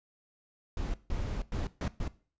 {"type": "noise bursts at uneven times", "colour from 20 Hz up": "brown", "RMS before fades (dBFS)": -33, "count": 5, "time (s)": [[0.77, 0.94], [1.1, 1.42], [1.52, 1.67], [1.81, 1.88], [2, 2.08]], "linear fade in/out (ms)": 2, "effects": ["noise-tail reverb RT60 0.4 s tail -18 dB re dry", "resampled to 16000 Hz"]}